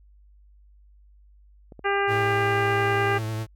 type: clicks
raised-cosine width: 2 ms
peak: -30 / -28 dBFS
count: 2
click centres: 1.722 / 1.793 s
type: harmonic tone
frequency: 399.2 Hz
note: G4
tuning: 32 cents sharp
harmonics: 1 / 2 / 3 / 4 / 5 / 6 / 7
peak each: -25 / -27 / -29 / -28 / -31 / -36 / -36 dBFS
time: 1.84-3.19 s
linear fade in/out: 20 ms
type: tone with vibrato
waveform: 45% pulse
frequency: 110 Hz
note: A2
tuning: in tune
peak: -27 dBFS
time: 2.07-3.47 s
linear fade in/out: 50 ms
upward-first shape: sine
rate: 9.9 Hz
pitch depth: 26 cents each way
effects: added 50 Hz sine -51 dBFS peak until 3.55 s